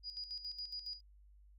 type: tone with tremolo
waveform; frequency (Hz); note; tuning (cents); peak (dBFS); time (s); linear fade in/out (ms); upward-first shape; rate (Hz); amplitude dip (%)
sine; 4900; D#8; -27; -40; 0.03-1.01; 50; square; 7.2; 65
effects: added 50 Hz sine -59 dBFS peak until 1.58 s